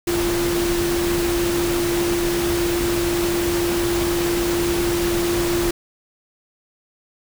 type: tone in noise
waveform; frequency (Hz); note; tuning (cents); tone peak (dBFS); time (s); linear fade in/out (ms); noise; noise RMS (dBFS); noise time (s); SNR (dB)
sine; 345.3; F4; -20; -19; 0.07-5.71; 5; pink; -25; 0.07-5.71; +3
effects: none